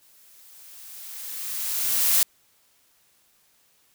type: noise with exponential growth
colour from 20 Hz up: blue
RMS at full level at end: -18 dBFS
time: 0.02-2.23 s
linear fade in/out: 1 ms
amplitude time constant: 480 ms
effects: white hiss -63 dBFS RMS until 3.94 s